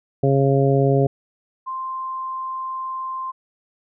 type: harmonic tone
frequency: 137.1 Hz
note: C#3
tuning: 19 cents flat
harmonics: 1 / 2 / 3 / 4 / 5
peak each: -17 / -23 / -19 / -23 / -25 dBFS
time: 0.23-1.07 s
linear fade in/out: 5 ms
type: tone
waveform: sine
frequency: 1046.5 Hz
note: C6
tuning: in tune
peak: -25 dBFS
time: 1.66-3.32 s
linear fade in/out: 20 ms
effects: none